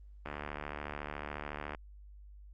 click train, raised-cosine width 0.5 ms, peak -24 dBFS, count 111, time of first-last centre 0.26-1.748 s, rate 73.9 Hz, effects added 50 Hz sine -50 dBFS peak until 2.53 s + Opus 24 kbps

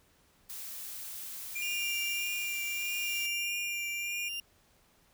blue noise, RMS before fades -42 dBFS, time 0.49-3.27 s, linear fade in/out 10 ms
square tone with vibrato, 2385 Hz, D7, 26 cents sharp, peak -35 dBFS, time 1.55-4.29 s, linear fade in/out 10 ms, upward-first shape triangle, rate 1.6 Hz, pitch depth 28 cents each way
35% pulse tone with tremolo, 2794 Hz, F7, in tune, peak -32 dBFS, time 1.62-4.4 s, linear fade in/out 2 ms, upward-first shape sine, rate 0.75 Hz, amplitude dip 55%
effects pink hiss -66 dBFS RMS until 5.13 s

